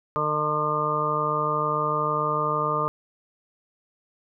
harmonic tone, 151.1 Hz, D3, 50 cents sharp, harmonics 1 / 2 / 3 / 4 / 6 / 7 / 8, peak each -32 / -37 / -30 / -31 / -34 / -29 / -25 dBFS, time 0.16-2.88 s, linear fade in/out 0 ms, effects none

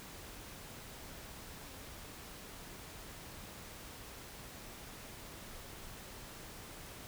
silence, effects pink hiss -50 dBFS RMS until 7.07 s

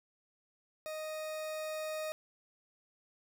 40% pulse tone with level ramp, 622.3 Hz, D#5, in tune, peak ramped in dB -38 to -35 dBFS, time 0.86-2.12 s, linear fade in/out 0 ms, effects none

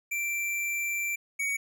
square tone pair in turn, 2349 / 2246 Hz, D7 / C#7, 0 / +22 cents, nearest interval minor second, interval 78 cents, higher first, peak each -29 / -28 dBFS, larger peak second, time 0.11-1.16 / 1.39-1.57 s, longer first, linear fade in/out 10 ms, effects none

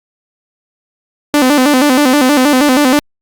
sawtooth tone with vibrato, 274.1 Hz, C#4, 19 cents flat, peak -3 dBFS, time 1.34-2.99 s, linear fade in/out 0 ms, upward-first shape square, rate 6.3 Hz, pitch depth 120 cents each way, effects Opus 48 kbps

